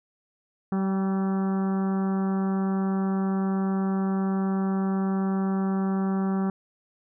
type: harmonic tone with a mistuned harmonic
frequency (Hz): 192.1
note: G3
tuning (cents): -35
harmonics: 1 / 2 / 3 / 4 / 5 / 6 / 7 / 8 / 9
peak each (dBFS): -23 / -33 / -43 / -37 / -44 / -41 / -43 / -49 / -52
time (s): 0.72-6.5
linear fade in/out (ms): 2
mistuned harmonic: 4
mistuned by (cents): +20
effects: none